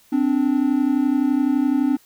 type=tone pair together; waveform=triangle; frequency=259.9 / 291.7 Hz; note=C4 / D4; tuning=-11 / -12 cents; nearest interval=major second; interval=199 cents; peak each=-17 dBFS; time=0.12-1.97 s; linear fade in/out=10 ms; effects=white hiss -55 dBFS RMS until 2.05 s